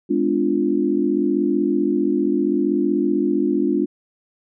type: chord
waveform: sine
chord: G# diminished seventh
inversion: none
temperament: equal with one note detuned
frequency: 207.7 / 253 / 293.7 / 349.2 Hz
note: G#3 / B3 / D4 / F4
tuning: 0 / +42 / 0 / 0 cents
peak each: -24 / -24 / -20 / -21 dBFS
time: 0.09-3.86 s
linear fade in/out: 20 ms
effects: none